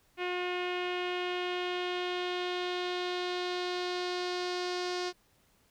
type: tone with low-pass filter sweep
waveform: sawtooth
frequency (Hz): 359.1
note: F4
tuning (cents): +48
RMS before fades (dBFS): -34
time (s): 0.17-5.13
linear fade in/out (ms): 50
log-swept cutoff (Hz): 2600 to 5000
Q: 2.8
effects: pink hiss -68 dBFS RMS until 5.7 s